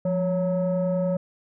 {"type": "tone pair together", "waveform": "sine", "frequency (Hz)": [175.13, 556], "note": ["F3", "C#5"], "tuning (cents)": [5, 5], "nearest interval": "octave + minor sixth", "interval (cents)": 2000, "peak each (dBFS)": -22, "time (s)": [0.05, 1.17], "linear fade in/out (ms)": 5, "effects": ["tanh soft clip ceiling -18 dBFS"]}